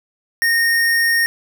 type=tone; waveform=square; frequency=1847 Hz; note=A#6; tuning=16 cents flat; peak=-14 dBFS; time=0.42-1.26 s; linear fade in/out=0 ms; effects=none